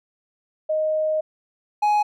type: tone pair in turn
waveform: sine / triangle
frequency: 622.3 / 836.4 Hz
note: D#5 / G#5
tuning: 0 / +12 cents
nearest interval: perfect fourth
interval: 512 cents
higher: second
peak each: -19 / -14 dBFS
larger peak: second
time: 0.69-1.21 / 1.82-2.03 s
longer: first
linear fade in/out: 10 ms
effects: none